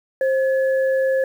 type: tone pair together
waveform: sine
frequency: 529 / 1703.9 Hz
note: C5 / G#6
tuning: +19 / +44 cents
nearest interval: octave + minor sixth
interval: 2025 cents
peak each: -16 / -28 dBFS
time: 0.21-1.24 s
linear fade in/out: 2 ms
effects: 8-bit